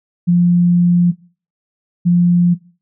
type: tone pair in turn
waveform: sine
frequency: 175 / 175 Hz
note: F3 / F3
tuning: +4 / +4 cents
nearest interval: unison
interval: 0 cents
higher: neither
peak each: -8 dBFS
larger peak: neither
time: 0.27-1.12 / 2.05-2.55 s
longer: first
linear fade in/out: 20 ms
effects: noise-tail reverb RT60 0.4 s tail -20 dB re dry